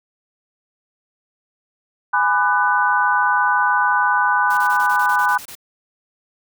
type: chord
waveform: sine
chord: G# half-diminished seventh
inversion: none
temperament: just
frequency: 830.6 / 996.7 / 1196.1 / 1495.1 Hz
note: G#5 / B5 / D6 / F#6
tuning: 0 / +16 / +31 / +18 cents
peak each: -21 / -18 / -23 / -18 dBFS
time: 2.13-5.38 s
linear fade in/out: 10 ms
type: noise bursts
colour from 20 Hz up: white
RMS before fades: -36 dBFS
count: 11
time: 4.5-5.553 s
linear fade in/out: 5 ms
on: 73 ms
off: 25 ms
effects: none